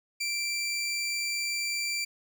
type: tone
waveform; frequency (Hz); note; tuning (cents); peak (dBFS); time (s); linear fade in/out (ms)
20% pulse; 2349; D7; 0; -24; 0.2-2.05; 10
effects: none